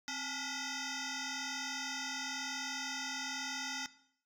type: tone with frequency modulation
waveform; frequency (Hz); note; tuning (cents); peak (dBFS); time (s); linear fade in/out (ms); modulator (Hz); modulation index
sine; 1964; B6; -10; -35; 0.08-3.86; 0; 567; 7.6
effects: noise-tail reverb RT60 0.6 s tail -17 dB re dry + tanh soft clip ceiling -35 dBFS